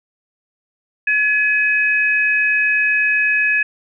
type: tone pair together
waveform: sine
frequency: 1700 / 2532 Hz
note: G#6 / D#7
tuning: +40 / +30 cents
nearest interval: perfect fifth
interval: 690 cents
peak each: -16 dBFS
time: 1.07-3.63 s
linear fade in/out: 5 ms
effects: none